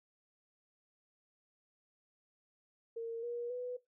sine tone with pitch steps, 459.4 / 477 / 495.2 Hz, A#4 / A#4 / B4, -25 / +40 / +5 cents, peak -37 dBFS, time 2.96-3.77 s, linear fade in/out 10 ms, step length 270 ms, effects noise-tail reverb RT60 0.2 s tail -19 dB re dry

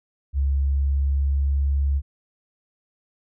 sine tone with pitch glide, 69 to 69.76 Hz, C#2 to C#2, -7 to +12 cents, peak -18 dBFS, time 0.33-2.02 s, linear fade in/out 50 ms, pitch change +19 cents, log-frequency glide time 0.47-1.77 s, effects none

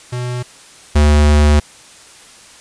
square tone pair in turn, 123.47 / 74.25 Hz, B2 / D2, 0 / +20 cents, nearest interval major sixth, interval 880 cents, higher first, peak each -20 / -8 dBFS, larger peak second, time 0.12-0.43 / 0.95-1.6 s, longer second, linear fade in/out 10 ms, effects white hiss -41 dBFS RMS until 2.6 s + resampled to 22050 Hz

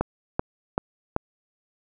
click train, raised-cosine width 1 ms, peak -8 dBFS, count 4, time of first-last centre 0.01-1.164 s, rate 2.6 Hz, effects none

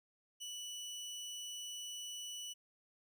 25% pulse tone, 2960 Hz, F#7, in tune, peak -40 dBFS, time 0.4-2.54 s, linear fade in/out 20 ms, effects none

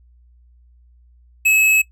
sine tone with hard clipping, 2581 Hz, E7, 37 cents flat, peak -13 dBFS, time 1.45-1.82 s, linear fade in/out 10 ms, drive 13 dB, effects noise-tail reverb RT60 0.1 s tail -21 dB re dry + added 60 Hz sine -48 dBFS peak until 1.91 s

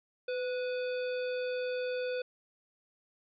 harmonic tone with a mistuned harmonic, 502 Hz, B4, 28 cents sharp, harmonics 1 / 3 / 5 / 7 / 9, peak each -32 / -43 / -45 / -50 / -52 dBFS, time 0.28-2.22 s, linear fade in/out 5 ms, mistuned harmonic 3, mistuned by -42 cents, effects none

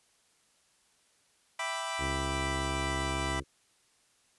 20% pulse chord, E minor seventh, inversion none, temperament equal, 659.3 / 784 / 987.8 / 1174.7 Hz, E5 / G5 / B5 / D6, 0 / 0 / 0 / 0 cents, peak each -34 / -36 / -31 / -35 dBFS, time 1.59-3.4 s, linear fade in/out 5 ms
harmonic tone, 67.3 Hz, C2, 49 cents sharp, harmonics 1 / 2 / 3 / 4 / 5 / 6 / 7 / 8, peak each -36 / -39 / -50 / -42 / -40 / -45 / -50 / -53 dBFS, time 1.98-3.44 s, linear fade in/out 50 ms
effects white hiss -68 dBFS RMS until 4.38 s + resampled to 24000 Hz

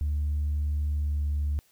sine tone with pitch glide, 73.9 to 73.14 Hz, D2 to D2, +11 to -7 cents, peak -23 dBFS, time 0.01-1.59 s, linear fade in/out 0 ms, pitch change -18 cents, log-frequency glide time 0.92-1.28 s, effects tanh soft clip ceiling -22 dBFS + white hiss -64 dBFS RMS until 1.71 s

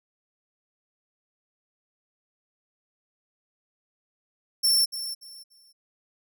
sawtooth tone with echo, 5410 Hz, E8, 44 cents sharp, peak -16 dBFS, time 4.63-4.86 s, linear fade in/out 20 ms, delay 290 ms, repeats 3, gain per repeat -12 dB, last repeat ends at 5.73 s, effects none

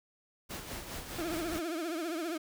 pink noise with tremolo, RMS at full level -40 dBFS, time 0.49-1.6 s, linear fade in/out 20 ms, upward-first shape sine, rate 4.9 Hz, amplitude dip 50%
35% pulse tone with vibrato, 329.6 Hz, E4, in tune, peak -32 dBFS, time 1.18-2.38 s, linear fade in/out 10 ms, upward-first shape triangle, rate 15 Hz, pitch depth 150 cents each way
effects none

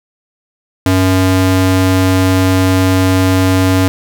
square ring-modulated tone, 187.2 Hz, F#3, 20 cents sharp, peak -6 dBFS, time 0.86-3.88 s, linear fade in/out 0 ms, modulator 91.1 Hz, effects none

